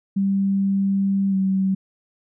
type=tone with pitch glide; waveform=sine; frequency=196 to 191.52 Hz; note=G3 to G3; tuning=0 to -40 cents; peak=-17 dBFS; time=0.16-1.75 s; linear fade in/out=10 ms; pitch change=-40 cents; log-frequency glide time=1.3-1.35 s; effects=none